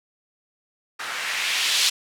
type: noise with low-pass filter sweep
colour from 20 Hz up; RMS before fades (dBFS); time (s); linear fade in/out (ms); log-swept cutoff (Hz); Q
violet; -24; 0.99-1.9; 10; 1400 to 4000; 1.4
effects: none

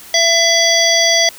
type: harmonic tone with a mistuned harmonic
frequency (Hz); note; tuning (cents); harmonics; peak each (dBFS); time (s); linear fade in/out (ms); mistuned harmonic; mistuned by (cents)
670; E5; +28; 1 / 3 / 5 / 7 / 9; -16 / -16 / -16 / -16 / -16; 0.14-1.29; 2; 9; -45
effects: white hiss -37 dBFS RMS until 1.38 s

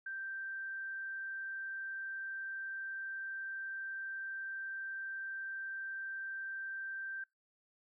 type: tone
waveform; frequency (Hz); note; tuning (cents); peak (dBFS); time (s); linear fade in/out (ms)
sine; 1568; G6; 0; -39; 0.06-7.24; 5
effects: noise-tail reverb RT60 0.2 s tail -23 dB re dry

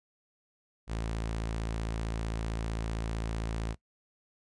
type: tone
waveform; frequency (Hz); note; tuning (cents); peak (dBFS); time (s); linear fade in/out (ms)
sawtooth; 55.5; A1; +16; -28; 0.87-3.76; 50
effects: noise-tail reverb RT60 0.1 s tail -20 dB re dry + resampled to 22050 Hz

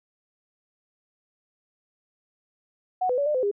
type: tone with pitch steps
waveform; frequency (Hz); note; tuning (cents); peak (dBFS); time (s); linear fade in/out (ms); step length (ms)
sine; 738 / 499.2 / 569 / 600 / 511 / 406.3; F#5 / B4 / C#5 / D5 / C5 / G#4; -5 / +19 / +45 / +37 / -41 / -38; -21; 3.01-3.514; 10; 84
effects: none

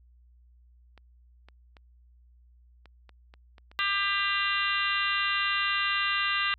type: clicks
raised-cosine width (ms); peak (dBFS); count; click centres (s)
0.3; -35; 11; 0.977 / 1.486 / 1.768 / 2.857 / 3.093 / 3.339 / 3.582 / 3.715 / 3.812 / 4.034 / 4.196
type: harmonic tone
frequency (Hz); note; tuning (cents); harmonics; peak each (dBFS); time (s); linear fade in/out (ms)
398; G4; +26; 3 / 4 / 5 / 6 / 7 / 8 / 9 / 10; -31 / -32 / -32 / -40 / -30 / -39 / -36 / -38; 3.79-6.54; 0
effects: added 60 Hz sine -55 dBFS peak until 6.58 s

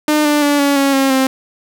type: tone with pitch steps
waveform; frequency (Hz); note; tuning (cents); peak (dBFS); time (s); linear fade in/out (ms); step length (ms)
sawtooth; 302.3 / 295.6 / 289 / 282.5 / 276.3 / 270.1 / 264.1; D#4 / D4 / D4 / C#4 / C#4 / C#4 / C4; -50 / +11 / -28 / +33 / -6 / -45 / +16; -7; 0.08-1.27; 2; 170
effects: none

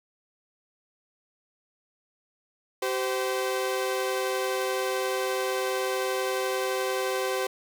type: tone pair together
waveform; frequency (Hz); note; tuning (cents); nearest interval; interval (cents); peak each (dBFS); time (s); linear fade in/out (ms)
sawtooth; 384 / 515.8; G4 / C5; -36 / -25; perfect fourth; 511; -25; 2.82-7.47; 5
effects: none

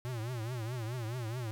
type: tone with vibrato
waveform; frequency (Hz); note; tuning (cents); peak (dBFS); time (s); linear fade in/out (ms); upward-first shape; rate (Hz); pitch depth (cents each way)
square; 118.2; A#2; +24; -36; 0.05-1.51; 0; triangle; 4.7; 180
effects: none

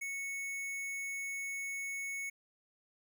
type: tone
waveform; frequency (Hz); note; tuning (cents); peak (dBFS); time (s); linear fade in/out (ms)
square; 2210; C#7; -6; -38; 0.01-2.3; 10
effects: none

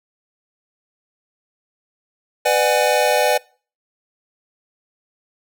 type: chord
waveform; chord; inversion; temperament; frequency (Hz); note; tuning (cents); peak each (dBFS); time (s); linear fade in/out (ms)
square; G# half-diminished seventh; first; just; 498.4 / 598 / 747.5 / 830.6; B4 / D5 / F#5 / G#5; +16 / +31 / +17 / 0; -20 / -19 / -22 / -22; 2.45-3.38; 10
effects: noise-tail reverb RT60 0.4 s tail -24 dB re dry

